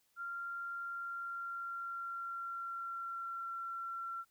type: tone with pitch glide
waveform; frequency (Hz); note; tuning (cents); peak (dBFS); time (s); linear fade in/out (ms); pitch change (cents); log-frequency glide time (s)
sine; 1386 to 1359.8; F6 to F6; -14 to -47; -39; 0.16-4.25; 50; -33; 0.77-3.68
effects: white hiss -75 dBFS RMS until 4.3 s